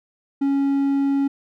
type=tone; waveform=triangle; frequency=277.2 Hz; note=C#4; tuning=in tune; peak=-15 dBFS; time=0.41-1.28 s; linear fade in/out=10 ms; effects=none